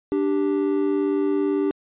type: tone pair together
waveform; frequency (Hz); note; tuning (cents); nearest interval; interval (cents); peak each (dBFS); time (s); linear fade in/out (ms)
triangle; 293.7 / 391.6; D4 / G4; 0 / -2; perfect fourth; 498; -20; 0.12-1.71; 0
effects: resampled to 8000 Hz